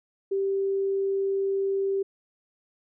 sine tone, 391.1 Hz, G4, 4 cents flat, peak -23 dBFS, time 0.31-2.03 s, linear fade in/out 10 ms, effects none

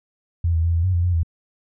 sine tone with pitch steps, 84.8 / 81.6 / 84.4 / 83.6 / 92.9 / 86.3 / 89 / 82.8 Hz, E2 / E2 / E2 / E2 / F#2 / F2 / F2 / E2, +50 / -17 / +41 / +25 / +7 / -20 / +33 / +8 cents, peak -16 dBFS, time 0.44-1.232 s, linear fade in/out 5 ms, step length 99 ms, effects none

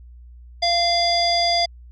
square tone with low-pass filter, 690 Hz, F5, 21 cents flat, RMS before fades -19 dBFS, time 0.62-1.66 s, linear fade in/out 10 ms, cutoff 4600 Hz, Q 9.5, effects added 60 Hz sine -40 dBFS peak until 1.91 s

